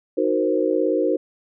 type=chord; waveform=sine; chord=C half-diminished seventh; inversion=first; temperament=equal; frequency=311.1 / 370 / 466.2 / 523.3 Hz; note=Eb4 / Gb4 / Bb4 / C5; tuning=0 / 0 / 0 / 0 cents; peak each=-23 dBFS; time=0.17-1.17 s; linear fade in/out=10 ms; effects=none